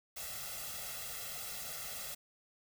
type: noise with comb filter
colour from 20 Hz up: white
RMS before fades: -43 dBFS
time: 0.16-2.15 s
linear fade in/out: 10 ms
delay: 1.5 ms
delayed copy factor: +1
effects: none